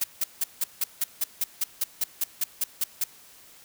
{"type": "noise bursts", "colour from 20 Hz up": "blue", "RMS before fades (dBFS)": -25, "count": 16, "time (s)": [0.01, 3.04], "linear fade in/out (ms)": 5, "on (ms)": 30, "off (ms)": 170, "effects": ["white hiss -52 dBFS RMS until 3.64 s"]}